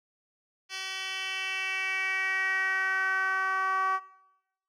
10% pulse tone with band-pass filter sweep, 380.6 Hz, F#4, 49 cents sharp, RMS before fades -30 dBFS, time 0.69-4 s, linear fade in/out 50 ms, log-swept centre 3800 to 1100 Hz, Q 3.8, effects noise-tail reverb RT60 0.9 s tail -20 dB re dry

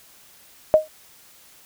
sine tone with exponential decay, 622 Hz, D#5, 1 cent flat, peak -6 dBFS, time 0.74-0.88 s, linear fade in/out 0 ms, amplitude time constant 29 ms, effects white hiss -51 dBFS RMS until 1.65 s

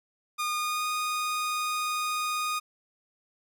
sawtooth tone with pitch glide, 1220 to 1234.2 Hz, D#6 to D#6, -34 to -14 cents, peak -24 dBFS, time 0.38-2.6 s, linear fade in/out 20 ms, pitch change +20 cents, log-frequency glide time 0.56-0.87 s, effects none

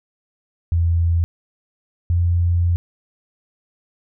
sine tone pair in turn, 84.4 / 86.62 Hz, E2 / F2, +41 / -14 cents, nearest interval unison, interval 45 cents, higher second, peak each -14 dBFS, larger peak neither, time 0.72-1.24 / 2.1-2.76 s, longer second, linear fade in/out 0 ms, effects none

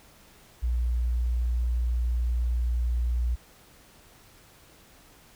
sine tone, 59.9 Hz, A#1, 48 cents sharp, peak -23 dBFS, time 0.62-3.36 s, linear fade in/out 20 ms, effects pink hiss -55 dBFS RMS until 5.35 s

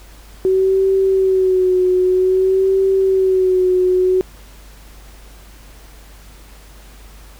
sine tone with vibrato, 375.6 Hz, F#4, 26 cents sharp, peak -11 dBFS, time 0.45-4.21 s, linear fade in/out 0 ms, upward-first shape sine, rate 0.52 Hz, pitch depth 43 cents each way, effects added 50 Hz sine -39 dBFS peak until 7.39 s + pink hiss -45 dBFS RMS until 7.39 s

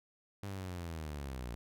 sawtooth linear sweep, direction down, 101.5 to 57.4 Hz, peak -36 dBFS, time 0.43-1.55 s, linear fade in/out 0 ms, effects none

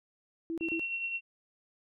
sine tone bursts, 329.6 Hz, E4, in tune, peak -32 dBFS, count 3, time 0.5-0.795 s, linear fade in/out 0 ms, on 77 ms, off 32 ms
sine tone with tremolo, 2726 Hz, F7, 43 cents flat, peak -30 dBFS, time 0.6-1.21 s, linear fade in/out 50 ms, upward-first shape triangle, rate 9.5 Hz, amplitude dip 50%
effects none

